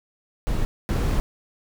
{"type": "noise bursts at uneven times", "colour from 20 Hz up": "brown", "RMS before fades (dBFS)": -22, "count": 2, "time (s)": [[0.47, 0.65], [0.89, 1.2]], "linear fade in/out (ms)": 0, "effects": []}